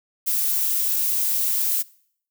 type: noise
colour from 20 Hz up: violet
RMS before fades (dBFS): -22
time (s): 0.26-1.83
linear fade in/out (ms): 20
effects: noise-tail reverb RT60 0.6 s tail -22 dB re dry